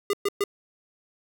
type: tone bursts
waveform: square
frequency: 404.5 Hz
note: G#4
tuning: 46 cents flat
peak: -22 dBFS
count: 3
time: 0.1-0.439 s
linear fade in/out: 2 ms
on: 33 ms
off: 120 ms
effects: none